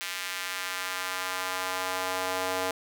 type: tone with high-pass filter sweep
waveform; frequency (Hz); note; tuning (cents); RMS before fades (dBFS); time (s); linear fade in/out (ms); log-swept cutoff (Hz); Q
square; 92.7; F#2; +4; -32; 0.01-2.71; 0; 2100 to 580; 1.1
effects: none